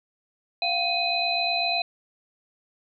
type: tone cluster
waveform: sine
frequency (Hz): 694 / 762 / 2510 / 4028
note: F5 / G5 / D#7 / B7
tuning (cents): -11 / -49 / +15 / +33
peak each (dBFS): -27 / -34 / -28 / -26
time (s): 0.62-1.82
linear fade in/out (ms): 2
effects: none